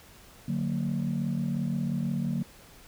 sine chord, D augmented, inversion none, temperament just, 146.83 / 183.54 / 229.4 Hz, D3 / F#3 / A#3, 0 / -14 / -28 cents, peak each -30 dBFS, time 0.48-2.43 s, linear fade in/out 5 ms, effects tanh soft clip ceiling -21 dBFS + pink hiss -53 dBFS RMS until 2.87 s

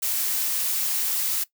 blue noise, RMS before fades -25 dBFS, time 0.02-1.44 s, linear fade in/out 10 ms, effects noise-tail reverb RT60 0.1 s tail -18 dB re dry

